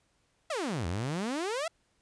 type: exponential two-way sweep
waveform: sawtooth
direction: down then up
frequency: 691 to 79.7 to 691 Hz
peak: -27 dBFS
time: 0.5-1.68 s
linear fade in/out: 5 ms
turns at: 0.87 s
effects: pink hiss -72 dBFS RMS until 2.01 s + resampled to 22050 Hz